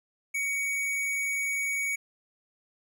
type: tone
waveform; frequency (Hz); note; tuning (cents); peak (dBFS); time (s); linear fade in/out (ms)
square; 2245; C#7; +21; -28; 0.34-1.96; 10
effects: none